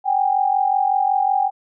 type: tone pair together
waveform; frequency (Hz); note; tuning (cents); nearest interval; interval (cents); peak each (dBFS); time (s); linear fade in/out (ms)
sine; 767 / 812.4; G5 / G#5; -38 / -38; minor second; 100; -18; 0.04-1.51; 50
effects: none